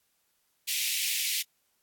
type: high-pass noise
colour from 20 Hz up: pink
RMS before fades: -30 dBFS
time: 0.67-1.43 s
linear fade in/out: 20 ms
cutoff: 2200 Hz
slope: 48 dB/octave
effects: white hiss -73 dBFS RMS until 1.82 s + AAC 64 kbps